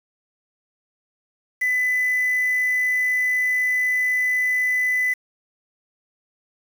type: tone with quantisation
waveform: sine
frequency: 2002 Hz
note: B6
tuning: 23 cents sharp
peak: -18 dBFS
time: 1.61-5.14 s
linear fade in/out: 10 ms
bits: 6
effects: none